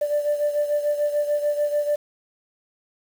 sine beating tone pair, 587.3 / 594.1 Hz, D5 / D5, 0 / +20 cents, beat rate 6.8 Hz, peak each -20 / -25 dBFS, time 0.01-1.96 s, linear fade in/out 10 ms, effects tanh soft clip ceiling -15 dBFS + 7-bit

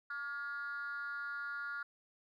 sine tone with frequency modulation, 1415 Hz, F6, 22 cents sharp, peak -37 dBFS, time 0.1-1.83 s, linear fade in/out 5 ms, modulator 265 Hz, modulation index 0.63, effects tanh soft clip ceiling -36 dBFS + 13-bit

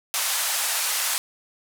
white band-pass noise, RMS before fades -25 dBFS, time 0.14-1.18 s, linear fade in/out 0 ms, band 660 to 13000 Hz, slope 24 dB/octave, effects none

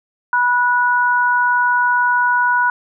sine tone pair together, 979 / 1466.8 Hz, B5 / F#6, -15 / -15 cents, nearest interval perfect fifth, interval 700 cents, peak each -15 dBFS, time 0.33-2.7 s, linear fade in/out 2 ms, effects none

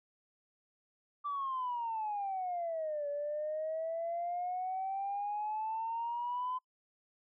sine exponential two-way sweep, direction down then up, 1174.7 to 573 to 1021 Hz, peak -33 dBFS, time 1.24-6.59 s, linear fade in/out 20 ms, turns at 3.08 s, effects noise-tail reverb RT60 0.1 s tail -26 dB re dry + tanh soft clip ceiling -29 dBFS

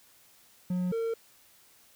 triangle tone pair in turn, 180.6 / 456.1 Hz, F#3 / A#4, -42 / -38 cents, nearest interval octave + major third, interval 1604 cents, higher second, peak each -25 / -26 dBFS, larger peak first, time 0.7-0.92 / 0.92-1.14 s, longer neither, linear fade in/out 5 ms, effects white hiss -60 dBFS RMS until 1.95 s

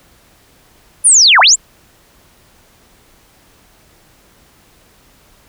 sine linear two-way sweep, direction down then up, 10020 to 659.3 to 7910 Hz, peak -4 dBFS, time 1.04-1.56 s, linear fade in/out 20 ms, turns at 1.4 s, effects pink hiss -49 dBFS RMS until 5.48 s

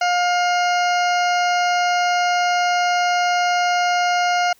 harmonic tone, 710 Hz, F5, 28 cents sharp, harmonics 1 / 2 / 3 / 4 / 6 / 7 / 8 / 9, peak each -17 / -23 / -27 / -29 / -33 / -34 / -35 / -36 dBFS, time 0.01-4.53 s, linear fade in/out 5 ms, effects white hiss -56 dBFS RMS until 4.59 s

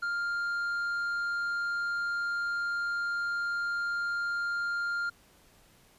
sine tone with tanh clipping, 1400 Hz, F6, 4 cents sharp, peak -30 dBFS, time 0.02-5.1 s, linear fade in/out 10 ms, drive 5 dB, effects pink hiss -61 dBFS RMS until 5.98 s + resampled to 32000 Hz

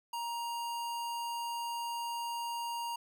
square tone, 940 Hz, A#5, 14 cents sharp, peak -36 dBFS, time 0.13-2.96 s, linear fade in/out 5 ms, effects none

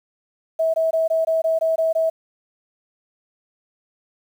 sine tone bursts, 648 Hz, E5, 30 cents flat, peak -16 dBFS, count 9, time 0.59-2.1 s, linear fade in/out 10 ms, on 150 ms, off 20 ms, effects 8-bit

